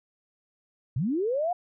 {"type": "linear sweep", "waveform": "sine", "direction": "up", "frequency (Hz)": [106.5, 732], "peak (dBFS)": -24, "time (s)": [0.96, 1.53], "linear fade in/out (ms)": 5, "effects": []}